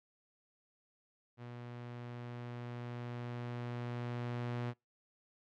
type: tone with level ramp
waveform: sawtooth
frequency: 120.9 Hz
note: B2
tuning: 36 cents flat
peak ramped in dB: -42 to -32 dBFS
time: 1.37-4.74 s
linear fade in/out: 50 ms
effects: noise-tail reverb RT60 0.2 s tail -24 dB re dry + low-pass 3000 Hz 12 dB/octave